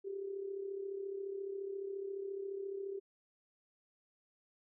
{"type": "tone with amplitude modulation", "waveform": "sine", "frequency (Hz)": 393, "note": "G4", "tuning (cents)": 4, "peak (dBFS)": -36, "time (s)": [0.04, 3], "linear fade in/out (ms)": 20, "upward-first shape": "sine", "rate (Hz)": 34.4, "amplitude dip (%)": 60, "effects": []}